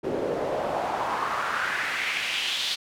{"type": "noise with band-pass filter sweep", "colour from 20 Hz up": "pink", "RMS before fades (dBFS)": -28, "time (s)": [0.03, 2.76], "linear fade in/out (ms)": 20, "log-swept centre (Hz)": [380, 3900], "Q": 2.8, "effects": []}